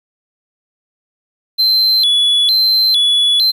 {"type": "tone with vibrato", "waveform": "triangle", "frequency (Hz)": 3741, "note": "A#7", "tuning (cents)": 5, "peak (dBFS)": -8, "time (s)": [1.58, 3.52], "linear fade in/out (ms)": 20, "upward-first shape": "square", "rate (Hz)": 1.1, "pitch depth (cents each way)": 160, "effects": ["8-bit"]}